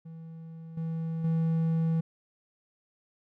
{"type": "tone with level steps", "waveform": "triangle", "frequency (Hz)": 163, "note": "E3", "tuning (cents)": -19, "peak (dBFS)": [-39, -28, -22], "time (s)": [0.05, 2.01], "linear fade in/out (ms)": 10, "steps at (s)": [0.77, 1.24], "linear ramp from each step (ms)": 5, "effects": []}